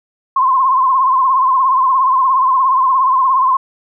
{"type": "tone with vibrato", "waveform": "sine", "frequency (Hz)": 1047, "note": "C6", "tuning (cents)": 1, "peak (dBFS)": -9, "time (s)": [0.36, 3.57], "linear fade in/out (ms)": 5, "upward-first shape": "triangle", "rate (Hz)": 17, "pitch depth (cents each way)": 91, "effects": []}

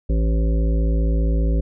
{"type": "harmonic tone", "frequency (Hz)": 55, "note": "A1", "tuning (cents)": 0, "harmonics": [1, 3, 5, 7, 9, 10], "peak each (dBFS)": [-16, -26, -30, -33, -35, -36], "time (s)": [0.09, 1.61], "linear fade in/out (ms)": 10, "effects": []}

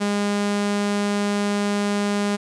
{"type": "tone", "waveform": "sawtooth", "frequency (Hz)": 204.1, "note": "G#3", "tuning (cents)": -30, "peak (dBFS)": -16, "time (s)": [0, 2.37], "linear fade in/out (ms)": 20, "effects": ["resampled to 22050 Hz", "9-bit"]}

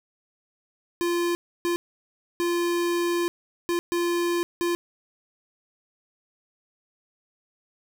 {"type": "tone bursts at uneven times", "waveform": "square", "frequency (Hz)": 345.9, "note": "F4", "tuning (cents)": -17, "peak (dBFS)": -23, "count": 6, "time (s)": [[1.01, 1.35], [1.65, 1.76], [2.4, 3.28], [3.69, 3.79], [3.92, 4.43], [4.61, 4.75]], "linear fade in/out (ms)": 0, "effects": []}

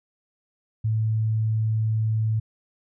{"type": "tone", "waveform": "sine", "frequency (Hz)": 110, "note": "A2", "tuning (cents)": 0, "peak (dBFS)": -20, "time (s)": [0.84, 2.4], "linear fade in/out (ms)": 10, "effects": []}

